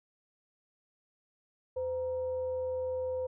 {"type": "tone with frequency modulation", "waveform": "sine", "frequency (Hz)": 511, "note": "C5", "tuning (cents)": -41, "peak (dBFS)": -31, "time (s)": [1.76, 3.27], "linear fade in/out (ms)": 10, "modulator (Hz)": 427, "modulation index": 0.25, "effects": []}